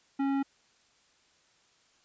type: tone with tanh clipping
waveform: sine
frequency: 274.7 Hz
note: C#4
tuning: 16 cents flat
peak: -28 dBFS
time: 0.19-0.43 s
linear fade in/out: 10 ms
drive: 14 dB
effects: white hiss -66 dBFS RMS until 2.04 s + resampled to 16000 Hz